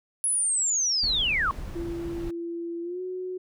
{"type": "linear sweep", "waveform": "sine", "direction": "down", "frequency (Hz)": [10548, 1046.5], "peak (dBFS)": -22, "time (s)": [0.24, 1.51], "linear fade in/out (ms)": 0}
{"type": "noise", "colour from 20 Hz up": "brown", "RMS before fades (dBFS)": -36, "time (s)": [1.03, 2.31], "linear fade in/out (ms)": 5}
{"type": "tone with pitch glide", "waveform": "sine", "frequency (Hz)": [339.3, 367.9], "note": ["F4", "F#4"], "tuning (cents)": [-50, -10], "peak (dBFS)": -30, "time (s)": [1.75, 3.38], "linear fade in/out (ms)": 10, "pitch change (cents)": 140, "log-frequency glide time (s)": [2.82, 3.01]}
{"effects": []}